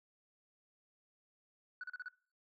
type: tone bursts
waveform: sine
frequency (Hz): 1480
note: F#6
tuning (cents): 0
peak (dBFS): -39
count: 5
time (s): 1.81-2.084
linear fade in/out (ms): 2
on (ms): 26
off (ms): 36
effects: noise-tail reverb RT60 0.4 s tail -23 dB re dry + tanh soft clip ceiling -39 dBFS